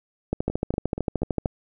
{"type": "two click trains", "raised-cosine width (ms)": 2, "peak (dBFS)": [-10, -16], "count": [16, 5], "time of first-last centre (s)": [[0.33, 1.458], [0.5, 1.459]], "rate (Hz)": [13.3, 4.17], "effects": []}